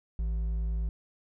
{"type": "tone with hard clipping", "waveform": "triangle", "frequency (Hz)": 55, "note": "A1", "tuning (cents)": 0, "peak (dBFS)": -29, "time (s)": [0.19, 0.89], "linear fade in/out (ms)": 0, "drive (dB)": 8, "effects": []}